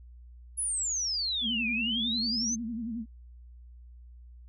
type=exponential two-way sweep; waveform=sine; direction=down then up; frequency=10720 to 2360 to 6360 Hz; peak=-28 dBFS; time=0.57-2.56 s; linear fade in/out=20 ms; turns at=1.7 s
type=tone with vibrato; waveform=sine; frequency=229.7 Hz; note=A#3; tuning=25 cents flat; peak=-32 dBFS; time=1.41-3.06 s; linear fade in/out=50 ms; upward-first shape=sine; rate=11 Hz; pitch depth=100 cents each way
effects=added 60 Hz sine -47 dBFS peak until 4.48 s